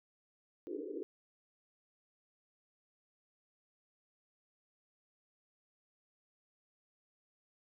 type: band-pass noise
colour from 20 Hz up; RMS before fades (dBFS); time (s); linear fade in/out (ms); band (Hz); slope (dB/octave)
pink; -42; 0.67-1.03; 0; 290 to 480; 96
effects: none